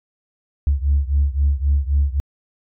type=beating tone pair; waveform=sine; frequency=69.3 / 73.1 Hz; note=C#2 / D2; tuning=0 / -7 cents; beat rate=3.8 Hz; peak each=-16 / -18 dBFS; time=0.67-2.2 s; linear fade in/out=0 ms; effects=tanh soft clip ceiling -9 dBFS